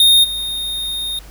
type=tone with level steps; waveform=square; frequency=3688 Hz; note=A#7; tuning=19 cents flat; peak=-8 / -21 dBFS; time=0-1.19 s; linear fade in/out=2 ms; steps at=0.23 s; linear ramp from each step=20 ms; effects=added 50 Hz sine -36 dBFS peak until 1.3 s + pink hiss -43 dBFS RMS until 1.3 s